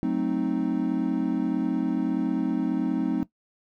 triangle chord, F# diminished seventh, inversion none, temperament equal, 185 / 220 / 261.6 / 311.1 Hz, F#3 / A3 / C4 / Eb4, 0 / 0 / 0 / 0 cents, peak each -28 / -28 / -25 / -26 dBFS, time 0.03-3.23 s, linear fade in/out 0 ms, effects noise-tail reverb RT60 0.1 s tail -17 dB re dry

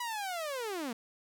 sawtooth linear sweep, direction down, 987.8 to 218.7 Hz, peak -31 dBFS, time 0-0.93 s, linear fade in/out 5 ms, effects none

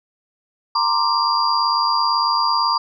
sine tone cluster, 931 / 1029 / 1177 / 4777 Hz, A#5 / C6 / D6 / D8, -2 / -29 / +3 / +29 cents, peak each -21 dBFS, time 0.75-2.78 s, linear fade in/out 5 ms, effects none

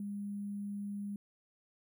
sine tone with sample-and-hold, 202.6 Hz, G#3, 43 cents flat, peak -37 dBFS, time 0-1.16 s, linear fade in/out 2 ms, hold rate 11025 Hz, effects none

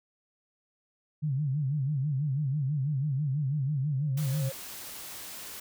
sine tone with vibrato, 141.4 Hz, C#3, 35 cents sharp, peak -26 dBFS, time 1.22-4.5 s, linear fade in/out 20 ms, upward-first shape sine, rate 6.1 Hz, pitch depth 150 cents each way
sine tone with exponential growth, 537 Hz, C5, 45 cents sharp, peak -35 dBFS, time 3.87-4.52 s, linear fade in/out 5 ms, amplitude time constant 140 ms
white noise, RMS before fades -42 dBFS, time 4.17-5.6 s, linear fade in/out 5 ms
effects none

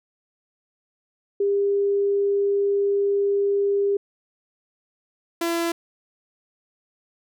sine / sawtooth tone pair in turn, 401.1 / 337.3 Hz, G4 / E4, +40 / +40 cents, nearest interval minor third, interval 300 cents, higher first, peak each -18 dBFS, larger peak neither, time 1.4-3.97 / 5.41-5.72 s, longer first, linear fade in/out 5 ms, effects none

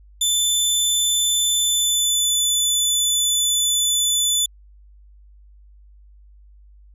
20% pulse tone with pitch glide, 3520 to 3492 Hz, A7 to A7, 0 to -14 cents, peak -11 dBFS, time 0.21-4.46 s, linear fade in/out 5 ms, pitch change -14 cents, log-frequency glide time 1.61-2.33 s, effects added 50 Hz sine -45 dBFS peak until 6.94 s

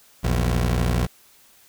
20% pulse tone pair together, 60.1 / 83.99 Hz, B1 / E2, -46 / +33 cents, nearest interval tritone, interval 579 cents, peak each -15 / -21 dBFS, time 0.23-1.07 s, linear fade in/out 20 ms, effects white hiss -54 dBFS RMS until 1.68 s

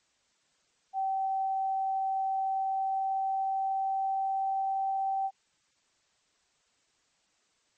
sine tone with pitch glide, 771 to 775.5 Hz, G5 to G5, -29 to -19 cents, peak -27 dBFS, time 0.93-5.31 s, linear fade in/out 50 ms, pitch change +10 cents, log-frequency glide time 2.32-4.85 s, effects white hiss -71 dBFS RMS until 7.77 s + MP3 32 kbps

